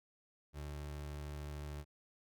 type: tone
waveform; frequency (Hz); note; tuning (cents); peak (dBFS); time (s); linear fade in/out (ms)
30% pulse; 73.42; D2; 0; -40; 0.53-1.85; 50
effects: none